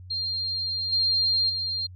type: tone with level steps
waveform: sine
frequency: 4197 Hz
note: C8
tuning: 5 cents sharp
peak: -26 / -20 / -26 dBFS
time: 0.1-1.87 s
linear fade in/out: 10 ms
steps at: 0.92 / 1.49 s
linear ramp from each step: 10 ms
effects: added 91 Hz sine -41 dBFS peak until 1.95 s